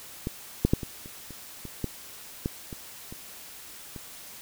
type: clicks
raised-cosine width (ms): 3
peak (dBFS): -16 / -7 / -7 / -21 / -30 / -29 / -25 / -15 / -14 / -24 / -27 / -26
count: 12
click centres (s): 0.271 / 0.65 / 0.735 / 0.832 / 1.059 / 1.307 / 1.653 / 1.843 / 2.459 / 2.728 / 3.125 / 3.962
effects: white hiss -45 dBFS RMS until 4.41 s